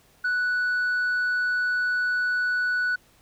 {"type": "tone", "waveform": "sine", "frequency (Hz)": 1480, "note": "F#6", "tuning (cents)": 0, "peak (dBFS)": -19, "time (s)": [0.24, 2.96], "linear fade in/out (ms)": 10, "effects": ["tanh soft clip ceiling -21 dBFS", "pink hiss -59 dBFS RMS until 3.21 s"]}